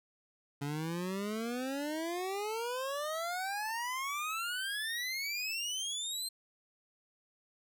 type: exponential sweep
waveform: 25% pulse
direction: up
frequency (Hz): 140 to 4186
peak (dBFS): -31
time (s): 0.61-6.29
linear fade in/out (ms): 10
effects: none